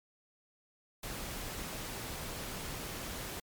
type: noise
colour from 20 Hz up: pink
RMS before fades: -41 dBFS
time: 1.03-3.4 s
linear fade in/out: 5 ms
effects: MP3 96 kbps